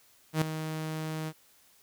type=tone with ADSR envelope; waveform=sawtooth; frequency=157.3 Hz; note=D#3; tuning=19 cents sharp; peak=-18 dBFS; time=0.33-1.33 s; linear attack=86 ms; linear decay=4 ms; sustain=-11 dB; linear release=53 ms; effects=white hiss -62 dBFS RMS until 1.82 s